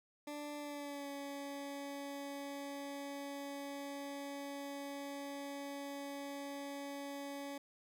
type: tone with pitch glide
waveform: 20% pulse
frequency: 293.7 to 281.2 Hz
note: D4 to C#4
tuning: 0 to +25 cents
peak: -38 dBFS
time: 0.27-7.58 s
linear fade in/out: 5 ms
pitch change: -75 cents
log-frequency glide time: 0.58-1.08 s
effects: none